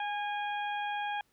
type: harmonic tone with a mistuned harmonic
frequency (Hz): 818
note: G#5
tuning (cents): -26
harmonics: 1 / 2 / 3 / 4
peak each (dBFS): -33 / -39 / -43 / -45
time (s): 0-1.21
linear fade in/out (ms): 2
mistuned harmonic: 1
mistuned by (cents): +18
effects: pink hiss -72 dBFS RMS until 1.32 s